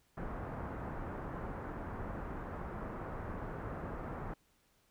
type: low-pass noise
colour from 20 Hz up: pink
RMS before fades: -42 dBFS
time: 0.17-4.34 s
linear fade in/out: 5 ms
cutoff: 1500 Hz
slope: 24 dB/octave
effects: pink hiss -72 dBFS RMS until 4.9 s